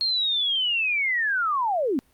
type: linear sweep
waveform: sine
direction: down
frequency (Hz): 4280 to 235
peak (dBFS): -21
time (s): 0.01-1.99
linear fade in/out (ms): 0
effects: pink hiss -63 dBFS RMS until 2.13 s + Opus 48 kbps